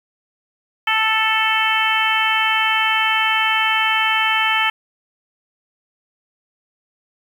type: harmonic tone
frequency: 440 Hz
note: A4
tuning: in tune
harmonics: 2 / 3 / 4 / 5 / 6 / 7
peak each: -22 / -22 / -22 / -22 / -22 / -22 dBFS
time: 0.87-4.7 s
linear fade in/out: 5 ms
effects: 7-bit